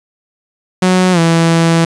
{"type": "tone with pitch glide", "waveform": "sawtooth", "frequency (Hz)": [184, 165.83], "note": ["F#3", "E3"], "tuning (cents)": [-9, 11], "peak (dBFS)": -4, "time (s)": [0.82, 1.85], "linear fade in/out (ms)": 5, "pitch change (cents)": -180, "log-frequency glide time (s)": [1.12, 1.19], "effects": ["resampled to 22050 Hz"]}